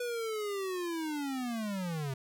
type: linear sweep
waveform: square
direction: down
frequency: 491.7 to 129.7 Hz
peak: -34 dBFS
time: 0-2.14 s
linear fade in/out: 5 ms
effects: none